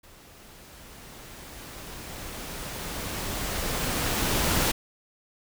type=noise with level ramp; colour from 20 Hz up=pink; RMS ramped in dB=-52 to -23 dBFS; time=0.03-4.72 s; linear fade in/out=10 ms; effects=none